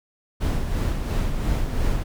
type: noise with tremolo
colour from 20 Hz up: brown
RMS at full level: -21 dBFS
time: 0.4-2.04 s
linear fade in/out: 20 ms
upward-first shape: sine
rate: 2.9 Hz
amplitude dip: 45%
effects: none